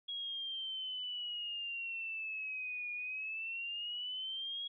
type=exponential two-way sweep; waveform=sine; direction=down then up; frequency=3322 to 2434 to 3322 Hz; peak=-38 dBFS; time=0.08-4.68 s; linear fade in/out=10 ms; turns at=2.92 s; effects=none